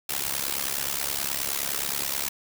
white noise with amplitude modulation, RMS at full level -25 dBFS, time 0.09-2.29 s, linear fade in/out 5 ms, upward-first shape sine, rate 69.5 Hz, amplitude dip 90%, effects none

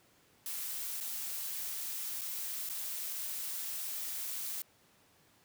blue noise with dropouts, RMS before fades -39 dBFS, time 0.46-4.62 s, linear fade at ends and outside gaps 1 ms, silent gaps 1.003-1.009 / 2.211-2.216 / 2.69-2.697 s, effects pink hiss -66 dBFS RMS until 5.44 s + high-pass 100 Hz 12 dB/octave

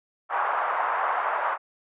white band-pass noise, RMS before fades -26 dBFS, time 0.29-1.58 s, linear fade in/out 50 ms, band 690 to 1300 Hz, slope 24 dB/octave, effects resampled to 8000 Hz

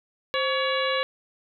harmonic tone with a mistuned harmonic, 564 Hz, C#5, 30 cents sharp, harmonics 1 / 2 / 3 / 4 / 5 / 6 / 7, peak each -26 / -29 / -31 / -32 / -33 / -34 / -34 dBFS, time 0.34-1.03 s, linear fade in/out 0 ms, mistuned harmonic 1, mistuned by -120 cents, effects none

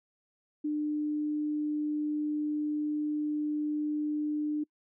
sine tone, 299.9 Hz, D4, 36 cents sharp, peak -28 dBFS, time 0.64-4.64 s, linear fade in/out 10 ms, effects noise-tail reverb RT60 0.1 s tail -26 dB re dry

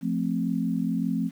sine chord, F major, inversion none, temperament equal, 174.61 / 220 / 261.6 Hz, F3 / A3 / C4, 0 / 0 / 0 cents, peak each -28 dBFS, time 0.01-1.31 s, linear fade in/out 50 ms, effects 9-bit

